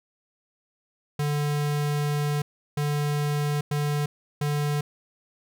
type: tone bursts at uneven times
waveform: square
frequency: 146.83 Hz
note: D3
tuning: in tune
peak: -24 dBFS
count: 4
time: 1.19-2.42 / 2.77-3.61 / 3.71-4.06 / 4.41-4.81 s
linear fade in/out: 5 ms
effects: none